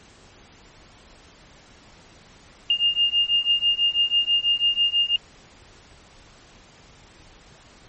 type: beating tone pair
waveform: sine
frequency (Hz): 2818 / 2824.1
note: F7 / F7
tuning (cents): +15 / +19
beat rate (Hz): 6.1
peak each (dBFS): -21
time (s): 2.7-5.16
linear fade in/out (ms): 2
effects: pink hiss -50 dBFS RMS until 7.88 s + MP3 32 kbps